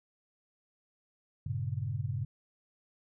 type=chord; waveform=sine; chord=G diminished; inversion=none; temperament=equal; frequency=98 / 116.54 / 138.59 Hz; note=G2 / Bb2 / Db3; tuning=0 / 0 / 0 cents; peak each=-36 / -36 / -36 dBFS; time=1.46-2.25 s; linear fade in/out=5 ms; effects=none